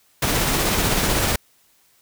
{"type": "noise with tremolo", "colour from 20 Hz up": "pink", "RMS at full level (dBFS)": -19, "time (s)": [0.22, 1.36], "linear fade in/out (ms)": 5, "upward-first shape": "sine", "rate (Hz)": 16, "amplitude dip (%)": 25, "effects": ["white hiss -59 dBFS RMS until 2.01 s"]}